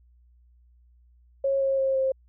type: tone with pitch steps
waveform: sine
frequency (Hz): 546 / 540.7 / 535.4 / 530.2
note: C#5 / C#5 / C5 / C5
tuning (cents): -26 / -43 / +40 / +23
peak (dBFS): -21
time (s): 1.44-2.12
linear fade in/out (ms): 5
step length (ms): 170
effects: added 60 Hz sine -55 dBFS peak until 2.28 s